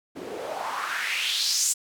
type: noise with band-pass filter sweep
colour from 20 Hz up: white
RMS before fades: -28 dBFS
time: 0.15-1.74 s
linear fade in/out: 20 ms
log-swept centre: 300 to 8000 Hz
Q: 3.5
effects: none